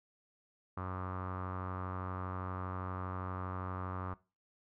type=tone with low-pass filter; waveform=sawtooth; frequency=92.5 Hz; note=F#2; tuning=in tune; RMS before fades=-40 dBFS; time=0.77-4.14 s; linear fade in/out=5 ms; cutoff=1200 Hz; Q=5.6; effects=noise-tail reverb RT60 0.3 s tail -19 dB re dry